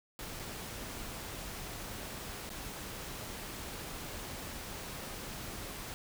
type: noise with dropouts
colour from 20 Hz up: pink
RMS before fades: -43 dBFS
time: 0.19-5.94 s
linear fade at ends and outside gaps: 0 ms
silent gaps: 0.392-0.396 / 2.493-2.502 s
effects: none